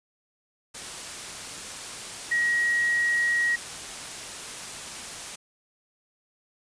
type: tone in noise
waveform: sine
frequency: 1900 Hz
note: A#6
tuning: 33 cents sharp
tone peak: -21 dBFS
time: 2.31-3.56 s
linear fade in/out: 10 ms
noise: white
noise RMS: -37 dBFS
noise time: 0.74-5.36 s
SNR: +13 dB
effects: resampled to 22050 Hz